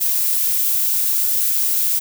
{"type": "noise", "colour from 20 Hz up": "violet", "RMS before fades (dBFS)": -18, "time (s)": [0, 2], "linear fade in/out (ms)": 20, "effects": []}